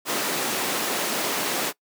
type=high-pass noise; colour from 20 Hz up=pink; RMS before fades=-26 dBFS; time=0.05-1.73 s; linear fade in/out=50 ms; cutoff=260 Hz; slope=12 dB/octave; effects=noise-tail reverb RT60 0.1 s tail -22 dB re dry + high-pass 150 Hz 12 dB/octave